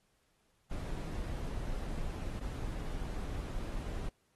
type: noise with dropouts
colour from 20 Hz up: brown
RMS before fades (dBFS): -38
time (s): 0.71-4.09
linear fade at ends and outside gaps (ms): 5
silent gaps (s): 2.395-2.408
effects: pink hiss -75 dBFS RMS until 4.35 s + AAC 32 kbps